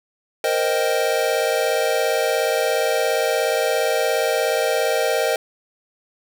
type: chord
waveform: square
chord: C minor seventh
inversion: third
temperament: equal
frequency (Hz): 466.2 / 523.3 / 622.3 / 784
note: Bb4 / C5 / Eb5 / G5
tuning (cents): 0 / 0 / 0 / 0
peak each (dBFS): -24 / -24 / -23 / -27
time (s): 0.44-5.36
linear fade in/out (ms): 2
effects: none